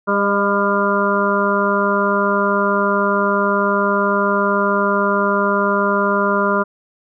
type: harmonic tone with a mistuned harmonic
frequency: 200.5 Hz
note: G3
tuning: 39 cents sharp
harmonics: 1 / 2 / 3 / 5 / 6 / 7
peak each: -21 / -21 / -21 / -21 / -21 / -21 dBFS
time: 0.07-6.64 s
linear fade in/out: 20 ms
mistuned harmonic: 3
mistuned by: +21 cents
effects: none